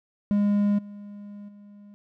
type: tone with level steps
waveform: triangle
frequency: 204.5 Hz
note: G#3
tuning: 26 cents flat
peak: -17 / -36 / -43 dBFS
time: 0.31-1.94 s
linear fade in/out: 0 ms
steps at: 0.78 / 1.48 s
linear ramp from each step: 10 ms
effects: none